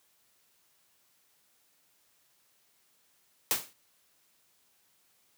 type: noise with exponential decay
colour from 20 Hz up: white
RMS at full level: -24 dBFS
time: 3.51-3.73 s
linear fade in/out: 0 ms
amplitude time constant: 46 ms
effects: white hiss -69 dBFS RMS until 5.37 s + high-pass 80 Hz 12 dB/octave